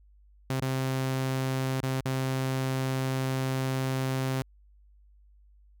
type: tone with dropouts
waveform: sawtooth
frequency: 131.8 Hz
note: C3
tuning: 13 cents sharp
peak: -23 dBFS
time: 0.5-4.42 s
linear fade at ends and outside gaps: 2 ms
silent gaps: 0.602-0.62 / 1.804-1.831 / 2.007-2.055 s
effects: added 50 Hz sine -55 dBFS peak until 5.8 s